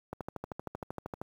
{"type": "click train", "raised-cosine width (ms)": 1, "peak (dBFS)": -23, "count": 15, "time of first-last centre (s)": [0.13, 1.215], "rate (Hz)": 12.9, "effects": ["high-pass 60 Hz 12 dB/octave", "9-bit"]}